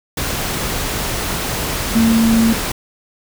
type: tone in noise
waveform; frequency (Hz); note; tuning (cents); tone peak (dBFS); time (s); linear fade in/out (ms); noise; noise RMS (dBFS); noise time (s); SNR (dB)
sine; 226.8; A#3; -47; -10; 1.95-2.53; 5; pink; -21; 0.17-2.72; +8
effects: none